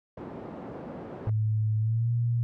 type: band-pass noise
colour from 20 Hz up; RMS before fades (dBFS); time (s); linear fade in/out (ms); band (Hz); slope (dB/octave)
pink; -40; 0.17-1.3; 5; 160 to 690; 12
type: tone with pitch glide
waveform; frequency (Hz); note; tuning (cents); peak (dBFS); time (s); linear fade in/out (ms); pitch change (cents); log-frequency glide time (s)
sine; 108.4 to 118.21; A2 to A#2; -25 to +25; -23; 1.27-2.43; 0; +150; 1.79-2.11
effects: none